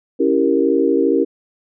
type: chord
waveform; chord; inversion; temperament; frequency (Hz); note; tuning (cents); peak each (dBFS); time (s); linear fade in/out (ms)
sine; C# diminished seventh; none; equal; 277.2 / 329.6 / 392 / 466.2; C#4 / E4 / G4 / Bb4; 0 / 0 / 0 / 0; -18; 0.19-1.25; 20
effects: none